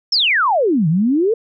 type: exponential two-way sweep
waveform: sine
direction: down then up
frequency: 5570 to 150 to 473.1 Hz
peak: -12 dBFS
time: 0.12-1.34 s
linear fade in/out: 5 ms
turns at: 0.88 s
effects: none